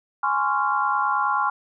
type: chord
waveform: sine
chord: Db major seventh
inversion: second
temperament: just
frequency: 831.5 / 1039.4 / 1108.7 / 1385.9 Hz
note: Ab5 / C6 / Db6 / F6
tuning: +2 / -12 / 0 / -14 cents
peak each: -25 dBFS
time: 0.23-1.5 s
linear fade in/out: 5 ms
effects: none